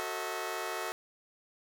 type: chord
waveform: 15% pulse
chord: F# diminished seventh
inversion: none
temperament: just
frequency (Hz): 370 / 444 / 532.8 / 639.4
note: F#4 / A4 / C5 / Eb5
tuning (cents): 0 / +16 / +31 / +47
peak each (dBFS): -33 / -33 / -39 / -33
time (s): 0-0.92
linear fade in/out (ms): 0
effects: none